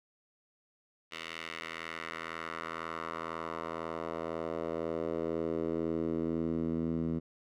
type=tone with band-pass filter sweep; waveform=10% pulse; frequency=82 Hz; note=E2; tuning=9 cents flat; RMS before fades=-36 dBFS; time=1.11-7.2 s; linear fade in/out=20 ms; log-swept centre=2700 to 210 Hz; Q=1.6; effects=none